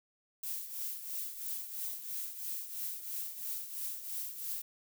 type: noise with tremolo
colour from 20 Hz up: violet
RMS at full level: -37 dBFS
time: 0.43-4.62 s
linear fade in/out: 5 ms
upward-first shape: triangle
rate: 3 Hz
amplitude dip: 70%
effects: none